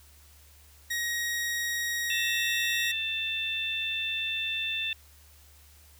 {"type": "tone", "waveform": "sawtooth", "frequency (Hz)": 1887, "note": "A#6", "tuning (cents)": 21, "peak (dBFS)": -25, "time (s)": [0.9, 2.92], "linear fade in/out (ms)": 10}
{"type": "harmonic tone", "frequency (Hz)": 889, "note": "A5", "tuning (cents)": 18, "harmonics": [2, 3, 4], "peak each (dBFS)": [-40, -31, -32], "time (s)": [2.1, 4.93], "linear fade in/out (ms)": 2}
{"effects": ["added 73 Hz sine -55 dBFS peak until 5.99 s", "white hiss -58 dBFS RMS until 5.99 s"]}